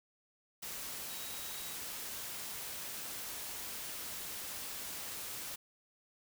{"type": "tone in noise", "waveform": "sine", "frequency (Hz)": 3835, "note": "A#7", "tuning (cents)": 48, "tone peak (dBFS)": -52, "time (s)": [1.09, 1.75], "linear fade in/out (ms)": 10, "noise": "white", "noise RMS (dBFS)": -43, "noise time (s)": [0.62, 5.56], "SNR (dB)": -12, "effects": []}